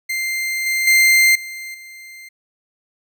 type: tone with level steps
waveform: 40% pulse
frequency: 2093 Hz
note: C7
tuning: in tune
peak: -19 / -16 / -9 / -28 / -35 dBFS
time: 0.09-2.29 s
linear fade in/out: 10 ms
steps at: 0.66 / 0.87 / 1.35 / 1.74 s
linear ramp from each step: 5 ms
effects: none